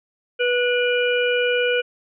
harmonic tone with a mistuned harmonic, 489.5 Hz, B4, 15 cents flat, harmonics 1 / 3 / 5 / 6, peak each -19 / -24 / -26 / -27 dBFS, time 0.39-1.82 s, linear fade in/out 20 ms, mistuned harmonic 5, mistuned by -29 cents, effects none

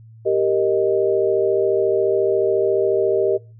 sine chord, Eb major, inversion first, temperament equal, 392 / 466.2 / 622.3 Hz, G4 / Bb4 / Eb5, 0 / 0 / 0 cents, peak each -18 / -20 / -21 dBFS, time 0.25-3.38 s, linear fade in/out 20 ms, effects noise-tail reverb RT60 0.3 s tail -22 dB re dry + added 112 Hz sine -41 dBFS peak until 3.59 s

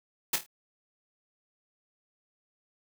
white noise with echo, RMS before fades -26 dBFS, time 0.33-0.36 s, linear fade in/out 5 ms, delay 26 ms, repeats 4, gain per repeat -8 dB, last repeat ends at 0.464 s, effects none

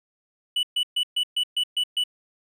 triangle tone bursts, 2960 Hz, F#7, in tune, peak -19 dBFS, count 8, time 0.56-2.038 s, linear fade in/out 5 ms, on 71 ms, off 130 ms, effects none

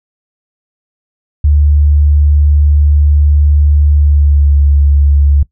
sine tone with pitch glide, 73.42 to 71.41 Hz, D2 to D2, 0 to -48 cents, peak -5 dBFS, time 1.44-5.43 s, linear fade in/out 5 ms, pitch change -48 cents, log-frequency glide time 3.95-4.57 s, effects noise-tail reverb RT60 0.1 s tail -19 dB re dry

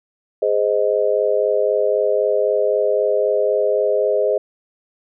sine chord, Ab major, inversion none, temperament just, 415.3 / 519.1 / 623 Hz, Ab4 / C5 / Eb5, 0 / -14 / +2 cents, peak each -19 dBFS, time 0.42-4.38 s, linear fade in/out 5 ms, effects none

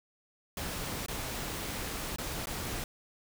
pink noise with dropouts, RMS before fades -37 dBFS, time 0.57-2.84 s, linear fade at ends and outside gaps 2 ms, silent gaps 1.062-1.083 / 2.161-2.184 / 2.457-2.47 s, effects none

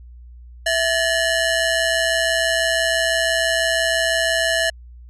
sawtooth ring-modulated tone, 1192 Hz, D6, 25 cents sharp, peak -10 dBFS, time 0.66-4.7 s, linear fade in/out 5 ms, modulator 533 Hz, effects added 60 Hz sine -38 dBFS peak until 5.09 s + resampled to 24000 Hz

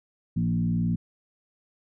sine tone with frequency modulation, 170 Hz, F3, 46 cents flat, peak -22 dBFS, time 0.36-0.96 s, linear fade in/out 10 ms, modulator 59.7 Hz, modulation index 1.1, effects none

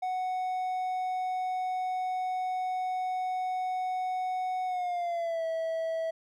triangle tone with pitch glide, 740 to 651.7 Hz, F#5 to E5, 0 to -20 cents, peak -27 dBFS, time 0.02-6.11 s, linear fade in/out 10 ms, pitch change -220 cents, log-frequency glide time 4.66-5.45 s, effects none

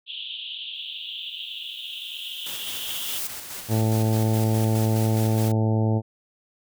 white band-pass noise, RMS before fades -35 dBFS, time 0.06-3.21 s, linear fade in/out 50 ms, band 2800 to 3600 Hz, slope 96 dB/octave
blue noise with exponential growth, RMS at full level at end -29 dBFS, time 0.74-3.27 s, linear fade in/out 2 ms, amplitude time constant 550 ms
white noise with tremolo, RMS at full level -35 dBFS, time 2.46-5.52 s, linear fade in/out 5 ms, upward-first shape square, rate 4.8 Hz, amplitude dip 35%
harmonic tone, 110 Hz, A2, in tune, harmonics 1 / 2 / 3 / 4 / 5 / 6 / 7 / 8, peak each -20 / -26 / -30 / -32 / -34 / -36 / -37 / -38 dBFS, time 3.68-6.02 s, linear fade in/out 50 ms
effects none

